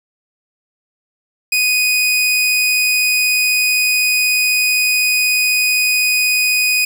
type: tone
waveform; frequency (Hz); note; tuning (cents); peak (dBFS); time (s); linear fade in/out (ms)
sawtooth; 2489; D#7; 0; -9; 1.52-6.85; 5
effects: 8-bit